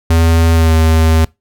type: tone with pitch glide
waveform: square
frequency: 82.41 to 80.39 Hz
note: E2 to E2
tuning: 0 to -43 cents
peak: -8 dBFS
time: 0.1-1.25 s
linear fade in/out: 5 ms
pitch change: -43 cents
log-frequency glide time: 0.54-0.73 s
effects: noise-tail reverb RT60 0.2 s tail -23 dB re dry